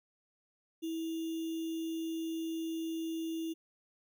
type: tone with sample-and-hold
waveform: sine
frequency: 326.1 Hz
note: E4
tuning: 19 cents flat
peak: -34 dBFS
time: 0.82-3.54 s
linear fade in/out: 20 ms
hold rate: 3150 Hz
effects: none